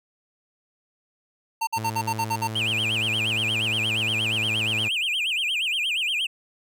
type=tone bursts; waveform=square; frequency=906 Hz; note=A#5; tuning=50 cents flat; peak=-23 dBFS; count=8; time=1.61-2.477 s; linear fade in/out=10 ms; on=62 ms; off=53 ms
type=tone with pitch glide; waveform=sawtooth; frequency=110 to 109.11 Hz; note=A2 to A2; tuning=0 to -14 cents; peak=-26 dBFS; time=1.76-4.89 s; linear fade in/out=20 ms; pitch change=-14 cents; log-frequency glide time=3.93-4.75 s
type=tone with vibrato; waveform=triangle; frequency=2782 Hz; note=F7; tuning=7 cents flat; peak=-21 dBFS; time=2.55-6.27 s; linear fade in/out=10 ms; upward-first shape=sine; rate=8.5 Hz; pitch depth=260 cents each way
effects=none